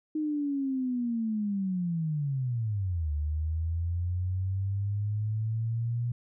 sine linear two-way sweep, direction down then up, 311.2 to 73.42 to 120.7 Hz, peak -27 dBFS, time 0.15-6.12 s, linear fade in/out 5 ms, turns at 3.12 s, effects none

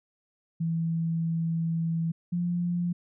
sine tone pair in turn, 164.81 / 174.66 Hz, E3 / F3, 0 / 0 cents, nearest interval minor second, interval 100 cents, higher second, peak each -25 dBFS, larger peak neither, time 0.6-2.12 / 2.32-2.93 s, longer first, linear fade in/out 10 ms, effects none

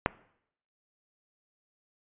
click, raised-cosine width 0.5 ms, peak -8 dBFS, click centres 0.061 s, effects noise-tail reverb RT60 0.7 s tail -19 dB re dry + resampled to 8000 Hz

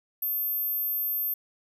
sine tone, 13380 Hz, G#9, 12 cents sharp, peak -25 dBFS, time 0.22-1.34 s, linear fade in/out 5 ms, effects tanh soft clip ceiling -21 dBFS

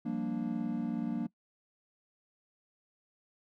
triangle chord, G minor seventh, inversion third, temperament equal, 174.61 / 196 / 233.1 / 293.7 Hz, F3 / G3 / Bb3 / D4, 0 / 0 / 0 / 0 cents, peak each -38 / -38 / -32 / -36 dBFS, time 0.05-1.27 s, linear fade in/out 10 ms, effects noise-tail reverb RT60 0.1 s tail -21 dB re dry

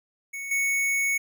square tone with level steps, 2217 Hz, C#7, in tune, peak -33 / -23 dBFS, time 0.33-1.18 s, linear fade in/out 10 ms, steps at 0.51 s, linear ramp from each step 5 ms, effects none

